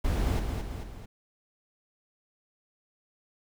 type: noise with echo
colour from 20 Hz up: brown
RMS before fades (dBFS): -27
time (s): 0.04-0.4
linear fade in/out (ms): 10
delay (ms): 220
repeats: 3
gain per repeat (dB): -5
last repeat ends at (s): 1.06
effects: none